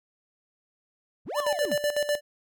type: linear two-way sweep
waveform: triangle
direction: up then down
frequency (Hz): 42.34 to 1206 to 76.9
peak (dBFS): -29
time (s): 1.25-1.77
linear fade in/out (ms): 50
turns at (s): 1.39
type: tone with tremolo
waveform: square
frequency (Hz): 587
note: D5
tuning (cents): -1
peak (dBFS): -23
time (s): 1.34-2.21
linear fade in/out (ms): 50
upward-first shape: square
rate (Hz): 8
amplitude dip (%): 70
effects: none